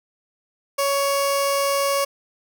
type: tone with notch filter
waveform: 15% pulse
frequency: 558 Hz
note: C#5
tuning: 11 cents sharp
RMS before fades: -21 dBFS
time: 0.78-2.05 s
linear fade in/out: 10 ms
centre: 1800 Hz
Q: 1.4
effects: none